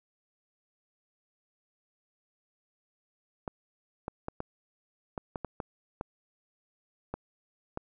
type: clicks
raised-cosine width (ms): 1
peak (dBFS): -20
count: 11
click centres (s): 3.478 / 4.081 / 4.284 / 4.404 / 5.178 / 5.358 / 5.447 / 5.602 / 6.011 / 7.14 / 7.774
effects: none